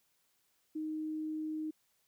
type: tone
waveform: sine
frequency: 311.1 Hz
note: D#4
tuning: in tune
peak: -35 dBFS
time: 0.75-1.71 s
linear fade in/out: 10 ms
effects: white hiss -75 dBFS RMS until 2.07 s